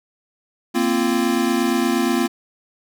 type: chord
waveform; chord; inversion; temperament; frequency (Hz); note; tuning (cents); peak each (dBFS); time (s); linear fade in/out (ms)
square; Bb suspended second; none; equal with one note detuned; 233.1 / 261.6 / 343.6; Bb3 / C4 / F4; 0 / 0 / -28; -22; 0.74-2.28; 20
effects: none